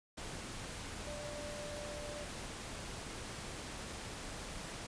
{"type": "tone in noise", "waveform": "sine", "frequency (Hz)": 590, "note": "D5", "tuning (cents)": 8, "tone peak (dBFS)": -45, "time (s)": [1.07, 2.25], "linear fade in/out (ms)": 10, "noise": "pink", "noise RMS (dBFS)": -45, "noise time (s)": [0.17, 4.87], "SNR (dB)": -3, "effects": ["resampled to 22050 Hz"]}